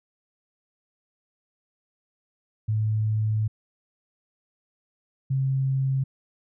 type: tone pair in turn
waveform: sine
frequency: 108.3 / 134.03 Hz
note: A2 / C3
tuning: -27 / +42 cents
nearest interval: major third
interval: 369 cents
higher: second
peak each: -21 dBFS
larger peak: neither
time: 2.68-3.48 / 5.3-6.04 s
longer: first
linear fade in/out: 10 ms
effects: none